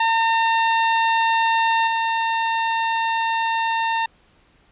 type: tone with level steps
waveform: sawtooth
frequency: 908 Hz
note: A#5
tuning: 46 cents flat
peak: -12 / -15 dBFS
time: 0-4.06 s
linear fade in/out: 5 ms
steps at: 1.87 s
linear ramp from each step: 5 ms
effects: pink hiss -57 dBFS RMS until 4.71 s + resampled to 8000 Hz